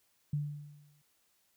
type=tone with exponential decay; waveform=sine; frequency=146.83 Hz; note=D3; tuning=in tune; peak=-28 dBFS; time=0.33-1.02 s; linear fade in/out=5 ms; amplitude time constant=150 ms; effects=white hiss -73 dBFS RMS until 1.56 s